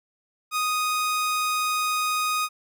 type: tone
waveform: sawtooth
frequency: 1244.5 Hz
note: D#6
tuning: in tune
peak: -19 dBFS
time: 0.51-2.49 s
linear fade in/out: 50 ms
effects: none